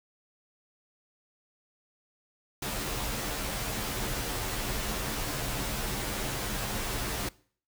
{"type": "noise with comb filter", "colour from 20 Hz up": "pink", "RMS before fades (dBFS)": -33, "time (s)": [2.62, 7.29], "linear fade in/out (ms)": 5, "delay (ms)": 12, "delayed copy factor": -0.8, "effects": ["noise-tail reverb RT60 0.5 s tail -22 dB re dry"]}